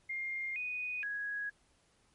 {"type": "tone with pitch steps", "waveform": "sine", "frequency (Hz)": [2118, 2484, 1662], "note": ["C7", "D#7", "G#6"], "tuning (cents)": [21, -3, 1], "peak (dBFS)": -35, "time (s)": [0.09, 1.5], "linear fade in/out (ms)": 10, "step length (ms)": 470, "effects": ["pink hiss -70 dBFS RMS until 2.14 s", "MP3 48 kbps"]}